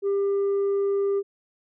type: tone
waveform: sine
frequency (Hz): 398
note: G4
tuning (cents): +26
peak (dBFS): -18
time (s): 0.02-1.23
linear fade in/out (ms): 50
effects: tanh soft clip ceiling -20 dBFS